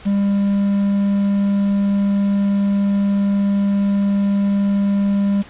triangle tone with quantisation, 200 Hz, G3, 35 cents sharp, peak -12 dBFS, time 0.05-5.43 s, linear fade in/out 20 ms, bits 6, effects pink hiss -41 dBFS RMS until 5.49 s + resampled to 8000 Hz

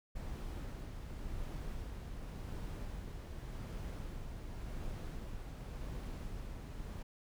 brown noise with tremolo, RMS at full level -42 dBFS, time 0.15-7.03 s, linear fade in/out 10 ms, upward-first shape sine, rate 0.89 Hz, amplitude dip 30%, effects none

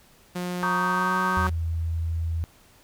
sawtooth tone with pitch glide, 178.7 to 184.9 Hz, F3 to F#3, +40 to -1 cents, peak -24 dBFS, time 0.35-1.5 s, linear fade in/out 10 ms, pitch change +59 cents, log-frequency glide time 0.77-1.17 s
sine chord, Eb dominant seventh, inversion second, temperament just, 933.4 / 1120.1 / 1244.5 / 1555.6 Hz, Bb5 / Db6 / Eb6 / G6, +2 / +18 / 0 / -14 cents, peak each -28 dBFS, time 0.63-1.47 s, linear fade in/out 0 ms
sine tone, 82.41 Hz, E2, in tune, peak -24 dBFS, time 1.37-2.44 s, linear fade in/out 0 ms
effects pink hiss -56 dBFS RMS until 2.83 s

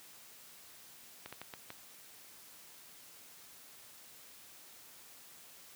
slowing click train, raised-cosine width 0.3 ms, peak -28 dBFS, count 5, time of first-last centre 1.26-1.704 s, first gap 66 ms, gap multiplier 1.36, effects white hiss -56 dBFS RMS until 5.75 s + high-pass 80 Hz 12 dB/octave

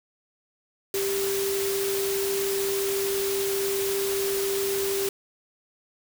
sine tone in noise, 393.4 Hz, G4, 6 cents sharp, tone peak -25 dBFS, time 0.94-5.09 s, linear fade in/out 2 ms, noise white, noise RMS -31 dBFS, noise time 0.94-5.09 s, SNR +3 dB, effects none

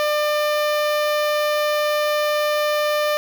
sawtooth tone with notch filter, 598 Hz, D5, 31 cents sharp, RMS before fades -20 dBFS, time 0-3.17 s, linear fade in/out 0 ms, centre 8200 Hz, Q 1.1, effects none

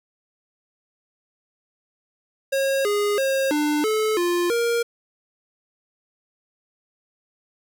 square tone with pitch steps, 543 / 412 / 538 / 298.4 / 433.1 / 349.8 / 468.9 Hz, C#5 / G#4 / C5 / D4 / A4 / F4 / A#4, -36 / -14 / +48 / +28 / -27 / +3 / +10 cents, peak -20 dBFS, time 2.52-4.83 s, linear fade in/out 10 ms, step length 330 ms, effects none

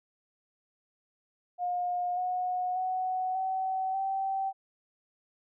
sine tone with pitch steps, 714 / 728.6 / 743.5 / 758.6 / 774.1 Hz, F5 / F#5 / F#5 / F#5 / G5, +38 / -27 / +8 / +43 / -22 cents, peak -28 dBFS, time 1.58-4.53 s, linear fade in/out 50 ms, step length 590 ms, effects none

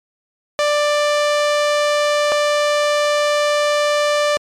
sawtooth tone pair in turn, 590 / 590 Hz, D5 / D5, +8 / +8 cents, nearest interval unison, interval 0 cents, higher neither, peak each -10 dBFS, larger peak neither, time 0.59-2.32 / 2.32-4.37 s, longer second, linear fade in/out 0 ms, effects low-pass 7000 Hz 12 dB/octave + MP3 96 kbps

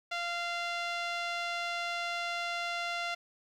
5% pulse tone with low-pass filter, 692 Hz, F5, 16 cents flat, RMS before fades -35 dBFS, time 0.11-3.15 s, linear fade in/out 10 ms, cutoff 2700 Hz, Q 0.73, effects 10-bit

